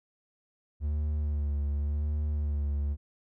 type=tone with vibrato; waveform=triangle; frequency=73.42 Hz; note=D2; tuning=in tune; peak=-25 dBFS; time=0.8-2.97 s; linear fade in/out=50 ms; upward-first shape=sine; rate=0.89 Hz; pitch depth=40 cents each way; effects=none